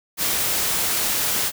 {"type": "noise", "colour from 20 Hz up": "white", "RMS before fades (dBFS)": -22, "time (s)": [0.17, 1.52], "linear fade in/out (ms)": 50, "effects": []}